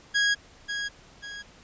sawtooth tone with echo, 1649 Hz, G#6, 13 cents flat, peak -17 dBFS, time 0.14-0.35 s, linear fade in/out 20 ms, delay 540 ms, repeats 2, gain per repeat -8 dB, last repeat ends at 1.43 s, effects pink hiss -53 dBFS RMS until 1.63 s + resampled to 16000 Hz

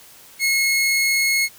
sawtooth tone, 2172 Hz, C#7, 36 cents flat, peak -13 dBFS, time 0.39-1.49 s, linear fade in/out 50 ms, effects white hiss -46 dBFS RMS until 1.58 s

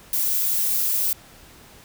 violet noise with high-pass filter sweep, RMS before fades -22 dBFS, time 0.13-1.13 s, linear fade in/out 2 ms, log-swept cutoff 300 to 560 Hz, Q 9, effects pink hiss -48 dBFS RMS until 1.84 s

